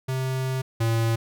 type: tone pair in turn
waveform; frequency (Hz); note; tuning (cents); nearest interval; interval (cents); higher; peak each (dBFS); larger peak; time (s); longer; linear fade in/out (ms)
square; 130.81 / 114.04; C3 / A#2; 0 / -38; major second; 238; first; -25 / -21; second; 0.08-0.62 / 0.8-1.16; first; 10
effects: none